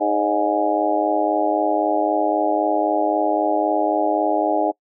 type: harmonic tone with a mistuned harmonic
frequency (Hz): 103.83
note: G#2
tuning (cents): 0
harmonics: 3 / 4 / 5 / 6 / 7 / 8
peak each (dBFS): -23 / -27 / -26 / -22 / -23 / -23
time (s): 0-4.72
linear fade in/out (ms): 20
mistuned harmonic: 5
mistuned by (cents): +84
effects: noise-tail reverb RT60 0.1 s tail -25 dB re dry